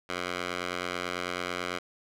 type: tone with band-pass filter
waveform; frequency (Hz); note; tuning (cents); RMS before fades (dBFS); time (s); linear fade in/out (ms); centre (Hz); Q
10% pulse; 89.1; F2; +35; -34; 0.09-1.79; 10; 2000; 0.67
effects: none